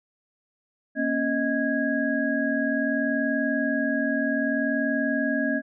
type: tone cluster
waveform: sine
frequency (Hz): 235 / 275.6 / 626 / 1651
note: A#3 / C#4 / D#5 / G#6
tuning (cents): +14 / -10 / +10 / -11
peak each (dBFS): -28 / -26 / -29 / -28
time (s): 0.95-5.62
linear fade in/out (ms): 50
effects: none